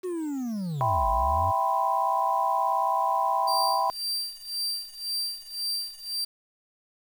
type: linear two-way sweep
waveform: triangle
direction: down then up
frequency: 374.8 to 46.94 to 96.3 Hz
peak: -26 dBFS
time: 0.03-1.52 s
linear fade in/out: 20 ms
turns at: 1.08 s
type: chord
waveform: sine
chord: C major seventh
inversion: first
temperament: equal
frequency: 659.3 / 784 / 987.8 / 1046.5 Hz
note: E5 / G5 / B5 / C6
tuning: 0 / 0 / 0 / 0 cents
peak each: -31 / -27 / -25 / -31 dBFS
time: 0.81-3.9 s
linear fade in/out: 0 ms
type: tone with tremolo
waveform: 40% pulse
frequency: 4699 Hz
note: D8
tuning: in tune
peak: -25 dBFS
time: 3.47-6.25 s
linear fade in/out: 10 ms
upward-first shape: sine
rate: 1.9 Hz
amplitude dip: 90%
effects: 8-bit